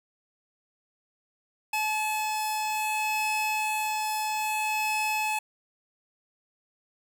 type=tone pair together; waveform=45% pulse; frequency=859.2 / 2577 Hz; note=A5 / E7; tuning=-41 / -40 cents; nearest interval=octave + perfect fifth; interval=1901 cents; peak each=-28 / -31 dBFS; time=1.73-5.39 s; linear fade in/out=5 ms; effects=none